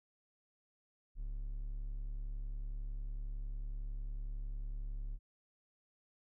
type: tone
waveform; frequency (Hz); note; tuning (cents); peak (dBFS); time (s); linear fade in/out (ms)
triangle; 35.49; C#1; +42; -36; 1.15-5.19; 50
effects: none